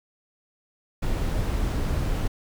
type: noise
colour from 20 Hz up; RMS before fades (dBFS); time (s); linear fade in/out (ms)
brown; -25; 1.02-2.28; 10
effects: none